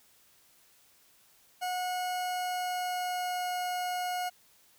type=tone with pitch glide; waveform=40% pulse; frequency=728 to 723 Hz; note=F#5 to F#5; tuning=-28 to -40 cents; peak=-30 dBFS; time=1.61-4.3 s; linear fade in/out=20 ms; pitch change=-12 cents; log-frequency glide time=2.09-3.51 s; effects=white hiss -63 dBFS RMS until 4.78 s